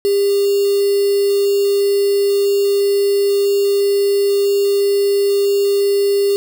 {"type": "tone with quantisation", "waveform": "sine", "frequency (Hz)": 400.9, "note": "G4", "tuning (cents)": 39, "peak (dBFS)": -12, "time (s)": [0.05, 6.36], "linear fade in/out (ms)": 0, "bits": 4, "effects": []}